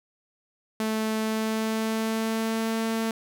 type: tone with pitch glide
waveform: sawtooth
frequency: 218.9 to 224.5 Hz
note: A3 to A3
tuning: -9 to +35 cents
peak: -21 dBFS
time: 0.8-3.11 s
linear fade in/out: 2 ms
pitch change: +44 cents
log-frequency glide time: 1.19-2.75 s
effects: none